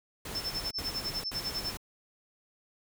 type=noise bursts; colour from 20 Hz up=pink; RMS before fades=-40 dBFS; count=3; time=0.25-1.772 s; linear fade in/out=5 ms; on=460 ms; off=71 ms
type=tone with tremolo; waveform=sine; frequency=5300 Hz; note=E8; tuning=9 cents sharp; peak=-30 dBFS; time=0.35-1.73 s; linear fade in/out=0 ms; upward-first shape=sine; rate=10 Hz; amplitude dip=100%
effects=none